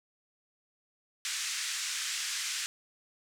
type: band-pass noise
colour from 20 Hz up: white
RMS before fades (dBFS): -35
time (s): 1.25-2.66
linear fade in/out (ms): 0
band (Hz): 1500 to 7900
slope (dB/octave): 24
effects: none